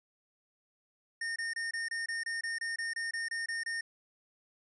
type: tone bursts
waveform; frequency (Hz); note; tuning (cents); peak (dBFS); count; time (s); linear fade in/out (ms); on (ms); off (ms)
square; 1831; A#6; -32; -34; 15; 1.21-3.81; 5; 150; 25
effects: resampled to 24000 Hz